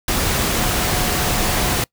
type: tone in noise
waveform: sine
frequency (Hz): 728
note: F#5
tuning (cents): -28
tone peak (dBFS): -29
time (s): 0.59-1.76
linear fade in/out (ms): 2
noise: pink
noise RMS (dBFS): -19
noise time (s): 0.08-1.84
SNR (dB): -13
effects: noise-tail reverb RT60 0.1 s tail -25 dB re dry